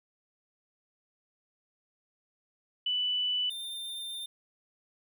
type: tone pair in turn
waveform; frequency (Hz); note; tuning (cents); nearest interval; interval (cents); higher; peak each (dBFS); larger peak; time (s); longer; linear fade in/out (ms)
sine / square; 2980 / 3604; F#7 / A7; +12 / +41; minor third; 329; second; -27 / -37; first; 2.86-3.5 / 3.5-4.26; second; 5
effects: none